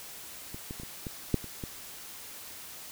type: clicks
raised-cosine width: 3 ms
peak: -27 / -25 / -29 / -29 / -23 / -11 / -29 / -23 dBFS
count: 8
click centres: 0.545 / 0.709 / 0.799 / 0.834 / 1.068 / 1.343 / 1.443 / 1.638 s
effects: white hiss -45 dBFS RMS until 2.91 s